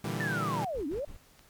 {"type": "chord", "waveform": "sawtooth", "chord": "E half-diminished seventh", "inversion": "second", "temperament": "equal", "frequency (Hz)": [116.54, 146.83, 164.81, 196], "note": ["Bb2", "D3", "E3", "G3"], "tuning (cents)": [0, 0, 0, 0], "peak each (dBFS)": -33, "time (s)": [0.04, 0.65], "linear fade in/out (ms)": 5}
{"type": "linear two-way sweep", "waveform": "sine", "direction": "down then up", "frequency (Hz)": [1819, 260, 611], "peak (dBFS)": -31, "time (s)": [0.2, 1.05], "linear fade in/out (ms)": 5, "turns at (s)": 0.87}
{"type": "noise bursts", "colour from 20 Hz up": "brown", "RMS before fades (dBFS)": -43, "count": 3, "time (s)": [0.74, 1.17], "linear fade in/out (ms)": 10, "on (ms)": 98, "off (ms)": 68}
{"type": "click", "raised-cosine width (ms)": 0.2, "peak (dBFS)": -36, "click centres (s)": 1.393}
{"effects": ["pink hiss -60 dBFS RMS until 1.49 s", "MP3 96 kbps"]}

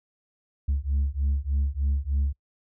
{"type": "beating tone pair", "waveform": "sine", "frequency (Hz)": [68.3, 71.6], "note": ["C#2", "D2"], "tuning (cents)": [-25, -43], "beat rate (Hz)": 3.3, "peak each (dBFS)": -24, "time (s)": [0.68, 2.33], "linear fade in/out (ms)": 10, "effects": ["noise-tail reverb RT60 0.1 s tail -25 dB re dry", "tanh soft clip ceiling -19 dBFS"]}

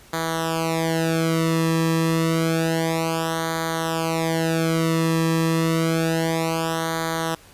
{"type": "tone with flanger", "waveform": "sawtooth", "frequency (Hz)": 163.3, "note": "E3", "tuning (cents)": -16, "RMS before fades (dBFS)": -22, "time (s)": [0.13, 7.35], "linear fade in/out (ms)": 5, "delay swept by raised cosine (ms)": [0.37, 1.37], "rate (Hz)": 0.29, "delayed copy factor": -0.95, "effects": ["pink hiss -49 dBFS RMS until 7.53 s", "resampled to 32000 Hz"]}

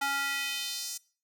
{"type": "tone with high-pass filter sweep", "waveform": "square", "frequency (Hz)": 278.3, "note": "C#4", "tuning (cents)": 7, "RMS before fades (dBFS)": -33, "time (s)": [0.01, 0.98], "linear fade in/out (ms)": 10, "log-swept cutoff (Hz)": [1000, 6600], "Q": 1.8, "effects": ["noise-tail reverb RT60 0.4 s tail -22 dB re dry"]}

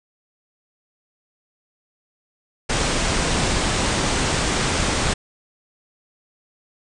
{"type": "low-pass noise", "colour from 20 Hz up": "pink", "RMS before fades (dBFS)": -21, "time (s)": [2.69, 5.14], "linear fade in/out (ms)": 10, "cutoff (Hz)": 9200, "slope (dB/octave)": 96, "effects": []}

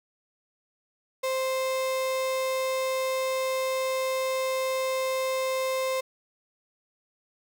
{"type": "tone", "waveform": "35% pulse", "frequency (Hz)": 523.3, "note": "C5", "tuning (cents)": 0, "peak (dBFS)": -24, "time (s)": [1.23, 6.01], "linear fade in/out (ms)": 10, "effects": []}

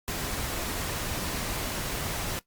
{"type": "noise", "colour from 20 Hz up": "pink", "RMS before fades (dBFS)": -32, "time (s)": [0.08, 2.39], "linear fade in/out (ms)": 0, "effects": ["noise-tail reverb RT60 0.1 s tail -17 dB re dry", "Opus 48 kbps"]}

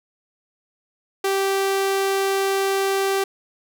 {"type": "tone", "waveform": "sawtooth", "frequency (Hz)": 390, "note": "G4", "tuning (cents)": -9, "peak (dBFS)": -15, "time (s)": [1.24, 3.24], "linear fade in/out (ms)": 5, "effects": []}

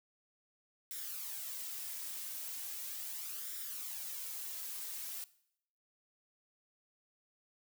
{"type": "noise with flanger", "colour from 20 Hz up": "blue", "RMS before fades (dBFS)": -43, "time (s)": [0.91, 5.24], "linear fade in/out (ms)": 0, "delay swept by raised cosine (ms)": [0.55, 3.25], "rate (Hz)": 0.38, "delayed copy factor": 0.55, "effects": ["noise-tail reverb RT60 0.7 s tail -19 dB re dry"]}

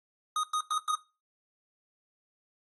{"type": "tone bursts", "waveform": "square", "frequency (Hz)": 1244.5, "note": "D#6", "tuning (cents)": 0, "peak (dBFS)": -28, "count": 4, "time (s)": [0.36, 0.953], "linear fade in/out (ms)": 2, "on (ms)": 74, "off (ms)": 99, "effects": ["noise-tail reverb RT60 0.3 s tail -19 dB re dry", "AAC 32 kbps"]}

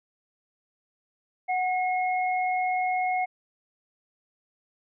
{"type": "tone pair together", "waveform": "sine", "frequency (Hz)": [738.4, 2161], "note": ["F#5", "C#7"], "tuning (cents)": [-4, -45], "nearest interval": "octave + perfect fifth", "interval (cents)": 1859, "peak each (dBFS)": [-24, -31], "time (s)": [1.48, 3.26], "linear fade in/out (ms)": 20, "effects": []}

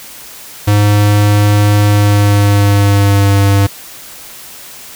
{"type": "tone with pitch glide", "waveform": "square", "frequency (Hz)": [103.4, 99.47], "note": ["G#2", "G2"], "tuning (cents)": [-7, 26], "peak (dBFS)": -7, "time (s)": [0.67, 3.67], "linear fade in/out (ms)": 10, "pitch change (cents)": -67, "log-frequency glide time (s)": [1.84, 3.32], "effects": ["white hiss -32 dBFS RMS until 4.95 s"]}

